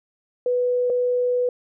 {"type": "tone pair in turn", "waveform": "sine", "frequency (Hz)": [493.9, 493.9], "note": ["B4", "B4"], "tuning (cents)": [0, 0], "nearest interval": "unison", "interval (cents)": 0, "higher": "neither", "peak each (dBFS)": -18, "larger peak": "neither", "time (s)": [[0.46, 0.9], [0.9, 1.49]], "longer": "second", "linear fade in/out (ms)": 2, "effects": []}